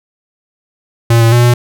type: tone with pitch steps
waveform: square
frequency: 116.4 / 114.8 / 120.5 / 121.2 Hz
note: A#2 / A#2 / B2 / B2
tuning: -2 / -26 / -42 / -32 cents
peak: -6 dBFS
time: 1.1-1.54 s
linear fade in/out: 5 ms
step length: 110 ms
effects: none